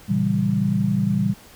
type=chord; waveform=sine; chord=A# diminished seventh; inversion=none; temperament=equal; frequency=116.54 / 138.59 / 164.81 / 196 Hz; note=A#2 / C#3 / E3 / G3; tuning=0 / 0 / 0 / 0 cents; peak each=-25 / -26 / -25 / -20 dBFS; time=0.08-1.34 s; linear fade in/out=20 ms; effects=pink hiss -47 dBFS RMS until 1.55 s